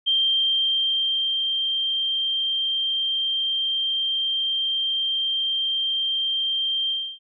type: tone with ADSR envelope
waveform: sine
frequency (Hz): 3166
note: G7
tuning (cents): +17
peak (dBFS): -17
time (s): 0.06-7.19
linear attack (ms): 21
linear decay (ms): 1300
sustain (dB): -4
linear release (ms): 290
effects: none